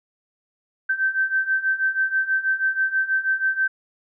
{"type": "beating tone pair", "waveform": "sine", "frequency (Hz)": [1548, 1554.2], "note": ["G6", "G6"], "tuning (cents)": [-22, -15], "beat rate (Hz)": 6.2, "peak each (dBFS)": [-24, -21], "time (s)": [0.89, 3.68], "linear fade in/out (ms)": 10, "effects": []}